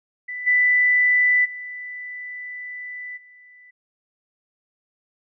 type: tone with level steps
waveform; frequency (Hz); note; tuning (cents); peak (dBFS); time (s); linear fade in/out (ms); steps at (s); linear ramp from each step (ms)
sine; 1987; B6; +10; -28 / -14 / -31 / -46; 0.28-3.71; 10; 0.46 / 1.44 / 3.16; 20
effects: none